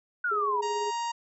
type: exponential sweep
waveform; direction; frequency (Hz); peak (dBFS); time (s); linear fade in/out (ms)
sine; down; 1490 to 932.3; -25; 0.24-0.61; 5
type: tone with tremolo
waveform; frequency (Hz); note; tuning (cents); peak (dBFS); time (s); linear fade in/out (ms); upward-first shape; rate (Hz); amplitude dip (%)
sine; 415.3; G#4; 0; -29; 0.31-0.91; 10; sine; 18; 40
type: harmonic tone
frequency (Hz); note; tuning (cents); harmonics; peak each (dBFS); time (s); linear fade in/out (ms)
938; A#5; +11; 1 / 2 / 3 / 4 / 5 / 6 / 7 / 8; -29 / -44 / -42 / -49 / -45 / -51 / -45 / -48; 0.62-1.12; 10
effects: none